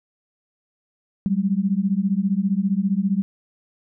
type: beating tone pair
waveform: sine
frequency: 188.1 / 203.1 Hz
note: F#3 / G#3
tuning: +29 / -38 cents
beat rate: 15 Hz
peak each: -21 dBFS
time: 1.26-3.22 s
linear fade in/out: 0 ms
effects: none